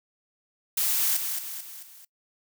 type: noise with echo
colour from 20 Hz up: blue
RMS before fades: -25 dBFS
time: 0.77-1.17 s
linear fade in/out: 5 ms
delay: 220 ms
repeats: 4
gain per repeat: -6 dB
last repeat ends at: 2.05 s
effects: noise-tail reverb RT60 0.1 s tail -22 dB re dry